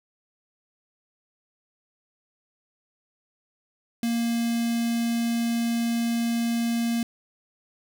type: tone with notch filter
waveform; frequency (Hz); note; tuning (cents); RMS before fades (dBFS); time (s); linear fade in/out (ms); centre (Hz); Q
square; 233.1; A#3; 0; -25; 4.03-7.03; 2; 1000; 0.63
effects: none